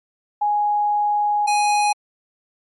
sine / square tone pair in turn, 830.6 / 830.6 Hz, G#5 / G#5, 0 / 0 cents, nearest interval unison, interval 0 cents, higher neither, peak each -16 dBFS, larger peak neither, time 0.41-1.47 / 1.47-1.93 s, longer first, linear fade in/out 10 ms, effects MP3 48 kbps

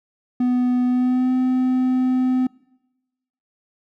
triangle tone with pitch glide, 248.5 to 255.6 Hz, B3 to C4, +11 to -40 cents, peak -14 dBFS, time 0.4-2.47 s, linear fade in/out 5 ms, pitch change +49 cents, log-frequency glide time 0.86-1.32 s, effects noise-tail reverb RT60 1.0 s tail -24 dB re dry

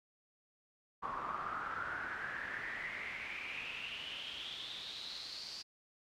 brown noise with band-pass filter sweep, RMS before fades -43 dBFS, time 1.02-5.63 s, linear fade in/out 20 ms, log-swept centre 1100 to 4800 Hz, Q 7.9, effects none

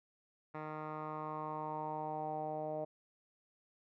10% pulse tone with low-pass filter sweep, 154.2 Hz, D#3, 15 cents flat, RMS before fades -41 dBFS, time 0.54-2.85 s, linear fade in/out 10 ms, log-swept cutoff 1500 to 640 Hz, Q 4.8, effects none

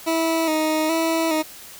20% pulse tone with vibrato, 319.2 Hz, D#4, 44 cents sharp, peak -14 dBFS, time 0.06-1.43 s, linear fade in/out 20 ms, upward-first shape square, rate 1.2 Hz, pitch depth 39 cents each way, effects white hiss -41 dBFS RMS until 1.79 s

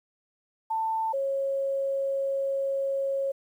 sine tone pair in turn, 890 / 546.8 Hz, A5 / C#5, +20 / -24 cents, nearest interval minor sixth, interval 844 cents, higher first, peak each -25 dBFS, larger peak neither, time 0.7-1.13 / 1.13-3.32 s, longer second, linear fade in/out 10 ms, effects 10-bit

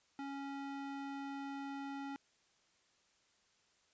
square tone with band-pass filter, 277.2 Hz, C#4, in tune, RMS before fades -44 dBFS, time 0.19-2.16 s, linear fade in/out 0 ms, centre 830 Hz, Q 0.53, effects white hiss -73 dBFS RMS until 3.93 s + resampled to 16000 Hz

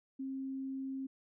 sine tone, 267.3 Hz, C4, 37 cents sharp, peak -37 dBFS, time 0.19-1.07 s, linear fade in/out 10 ms, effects none

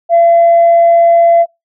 sine tone, 679 Hz, F5, 49 cents flat, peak -3 dBFS, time 0.09-1.46 s, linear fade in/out 50 ms, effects noise-tail reverb RT60 0.2 s tail -23 dB re dry + tanh soft clip ceiling -1 dBFS

